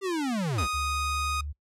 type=linear sweep; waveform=square; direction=down; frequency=400 to 51.91 Hz; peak=-27 dBFS; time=0.01-0.68 s; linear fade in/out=50 ms
type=tone; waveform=sawtooth; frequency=1244.5 Hz; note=D#6; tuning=in tune; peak=-24 dBFS; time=0.58-1.41 s; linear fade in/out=5 ms
type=tone with pitch glide; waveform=sine; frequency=72.1 to 73.06 Hz; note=D2 to D2; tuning=-31 to -8 cents; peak=-32 dBFS; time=0.73-1.53 s; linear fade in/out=20 ms; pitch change=+23 cents; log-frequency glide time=0.84-1.28 s
effects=noise-tail reverb RT60 0.1 s tail -22 dB re dry + low-pass 10000 Hz 12 dB/octave